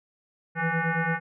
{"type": "tone with frequency modulation", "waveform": "sine", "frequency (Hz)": 827, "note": "G#5", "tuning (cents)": -8, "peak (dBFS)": -23, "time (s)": [0.55, 1.2], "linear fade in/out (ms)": 50, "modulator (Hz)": 329, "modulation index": 3.4, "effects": []}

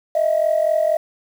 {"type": "tone pair together", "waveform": "sine", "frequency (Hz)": [622.3, 666.4], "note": ["D#5", "E5"], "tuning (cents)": [0, 19], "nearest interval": "minor second", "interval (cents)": 119, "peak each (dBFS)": [-16, -18], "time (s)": [0.15, 0.97], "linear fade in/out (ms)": 5, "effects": ["tanh soft clip ceiling -9 dBFS", "7-bit"]}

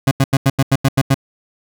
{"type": "tone bursts", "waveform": "30% pulse", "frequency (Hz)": 135.3, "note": "C#3", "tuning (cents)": -42, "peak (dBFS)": -7, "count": 9, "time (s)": [0.07, 1.144], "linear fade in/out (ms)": 5, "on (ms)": 42, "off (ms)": 87, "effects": []}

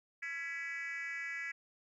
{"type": "tone with frequency modulation", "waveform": "sine", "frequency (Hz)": 1975.5, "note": "B6", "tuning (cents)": 0, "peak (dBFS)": -36, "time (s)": [0.22, 1.52], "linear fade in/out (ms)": 10, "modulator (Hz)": 305, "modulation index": 1.2, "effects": ["tanh soft clip ceiling -36 dBFS", "13-bit"]}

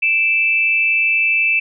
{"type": "tone pair together", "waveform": "sine", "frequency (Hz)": [2349, 2637], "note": ["D7", "E7"], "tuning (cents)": [0, 0], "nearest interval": "major second", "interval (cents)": 200, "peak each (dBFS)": [-18, -14], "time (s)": [0.02, 1.6], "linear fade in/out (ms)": 10, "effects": []}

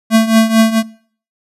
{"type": "tone with tremolo", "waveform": "square", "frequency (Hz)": 223.1, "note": "A3", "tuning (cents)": 24, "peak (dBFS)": -5, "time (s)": [0.1, 0.83], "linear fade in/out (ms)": 50, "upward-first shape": "triangle", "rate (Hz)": 4.5, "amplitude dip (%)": 85, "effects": ["noise-tail reverb RT60 0.5 s tail -21 dB re dry", "resampled to 32000 Hz"]}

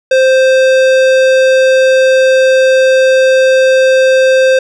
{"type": "tone with tanh clipping", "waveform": "sine", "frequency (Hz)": 523.3, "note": "C5", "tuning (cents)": 0, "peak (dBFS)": -7, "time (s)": [0.11, 4.59], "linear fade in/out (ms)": 5, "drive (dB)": 18, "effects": []}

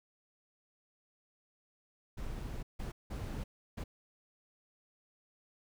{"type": "noise bursts at uneven times", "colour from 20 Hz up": "brown", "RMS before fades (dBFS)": -40, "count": 4, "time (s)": [[2.17, 2.63], [2.79, 2.92], [3.1, 3.44], [3.77, 3.84]], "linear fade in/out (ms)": 10, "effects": []}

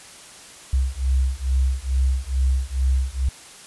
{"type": "beating tone pair", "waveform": "sine", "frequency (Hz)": [64.5, 66.8], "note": ["C2", "C2"], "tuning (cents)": [-24, 36], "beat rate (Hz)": 2.3, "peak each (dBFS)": [-21, -21], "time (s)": [0.73, 3.29], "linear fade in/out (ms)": 5, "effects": ["white hiss -43 dBFS RMS until 3.66 s", "resampled to 24000 Hz"]}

